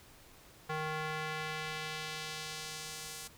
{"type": "tone with band-pass filter sweep", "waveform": "square", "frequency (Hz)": 155.56, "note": "D#3", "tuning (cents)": 0, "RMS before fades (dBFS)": -40, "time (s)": [0.69, 3.28], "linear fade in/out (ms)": 10, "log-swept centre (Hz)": [1200, 8700], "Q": 0.84, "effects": ["pink hiss -58 dBFS RMS until 3.37 s"]}